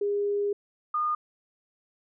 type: tone pair in turn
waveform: sine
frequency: 407.4 / 1220.8 Hz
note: G#4 / D#6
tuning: -33 / -33 cents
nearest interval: octave + perfect fifth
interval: 1900 cents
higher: second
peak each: -24 dBFS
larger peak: neither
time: 0.01-0.53 / 0.94-1.15 s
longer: first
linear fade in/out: 5 ms
effects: none